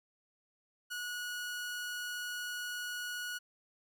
sawtooth tone, 1459 Hz, F#6, 25 cents flat, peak -34 dBFS, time 0.9-3.39 s, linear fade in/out 20 ms, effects none

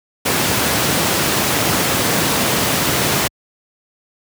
pink high-pass noise, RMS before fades -17 dBFS, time 0.25-3.28 s, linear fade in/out 10 ms, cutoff 110 Hz, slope 12 dB/octave, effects high-pass 60 Hz 12 dB/octave

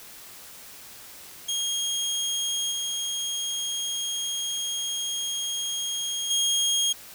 25% pulse tone with level steps, 3253 Hz, G#7, 37 cents flat, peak -22 / -24 / -18 dBFS, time 1.48-6.93 s, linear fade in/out 10 ms, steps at 2.71 / 6.3 s, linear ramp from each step 10 ms, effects white hiss -45 dBFS RMS until 7.14 s

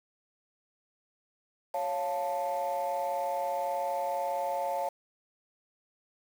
sine chord, Db augmented, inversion none, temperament equal, 554.4 / 698.5 / 880 Hz, Db5 / F5 / A5, 0 / 0 / 0 cents, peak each -32 dBFS, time 1.74-4.89 s, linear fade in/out 5 ms, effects tanh soft clip ceiling -24 dBFS + 8-bit

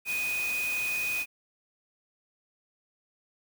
sine tone in noise, 2489 Hz, D#7, in tune, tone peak -28 dBFS, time 0.05-1.26 s, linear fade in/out 50 ms, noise white, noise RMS -38 dBFS, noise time 0.05-1.26 s, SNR +7 dB, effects none

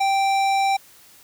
sine tone with hard clipping, 783 Hz, G5, 2 cents flat, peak -19 dBFS, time 0-0.77 s, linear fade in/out 10 ms, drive 15 dB, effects white hiss -50 dBFS RMS until 1.23 s

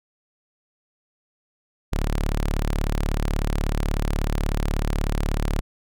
sawtooth tone, 36.37 Hz, D1, 16 cents flat, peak -17 dBFS, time 1.92-5.61 s, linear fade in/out 10 ms, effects none

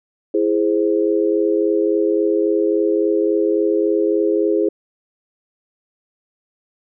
sine chord, E augmented, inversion none, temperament equal with one note detuned, 331.7 / 415.3 / 523.3 Hz, E4 / G#4 / B#4, +11 / 0 / 0 cents, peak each -18 / -17 / -22 dBFS, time 0.34-4.69 s, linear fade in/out 5 ms, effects none

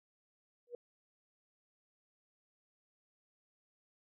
sine tone with exponential growth, 482 Hz, B4, 42 cents flat, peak -37 dBFS, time 0.67-0.75 s, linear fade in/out 2 ms, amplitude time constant 17 ms, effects none

